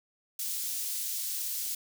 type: high-pass noise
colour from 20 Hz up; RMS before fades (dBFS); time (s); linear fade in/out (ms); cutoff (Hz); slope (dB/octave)
white; -34; 0.39-1.75; 5; 4500; 12
effects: none